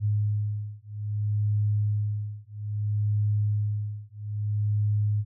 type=beating tone pair; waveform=sine; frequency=104.3 / 104.91 Hz; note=G#2 / G#2; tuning=+8 / +18 cents; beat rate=0.61 Hz; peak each=-27 / -27 dBFS; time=0-5.25 s; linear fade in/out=50 ms; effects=none